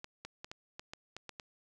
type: clicks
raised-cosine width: 0.2 ms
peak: -26 dBFS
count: 9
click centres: 0.044 / 0.25 / 0.445 / 0.515 / 0.795 / 0.935 / 1.166 / 1.293 / 1.398 s
effects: none